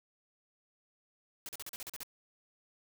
white noise bursts, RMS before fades -43 dBFS, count 9, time 1.46-2.032 s, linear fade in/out 0 ms, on 28 ms, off 40 ms, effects none

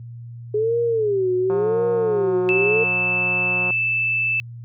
sine tone with vibrato, 415.2 Hz, G#4, in tune, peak -17 dBFS, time 0.54-2.84 s, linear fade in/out 5 ms, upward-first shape sine, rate 0.93 Hz, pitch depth 220 cents each way
click train, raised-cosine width 1 ms, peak -17 dBFS, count 398, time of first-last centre 1.5-3.706 s, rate 180 Hz
sine tone, 2637 Hz, E7, in tune, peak -18 dBFS, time 2.49-4.4 s, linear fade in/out 0 ms
effects added 118 Hz sine -33 dBFS peak until 4.64 s + high-pass 60 Hz 12 dB/octave

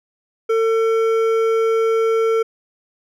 triangle tone with hard clipping, 450 Hz, A4, 39 cents sharp, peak -16 dBFS, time 0.49-2.43 s, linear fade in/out 10 ms, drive 13 dB, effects none

